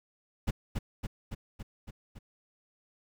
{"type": "noise with echo", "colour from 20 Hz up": "brown", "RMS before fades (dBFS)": -29, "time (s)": [0.47, 0.51], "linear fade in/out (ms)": 10, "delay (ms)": 280, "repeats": 6, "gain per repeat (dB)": -3, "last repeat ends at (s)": 2.19, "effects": []}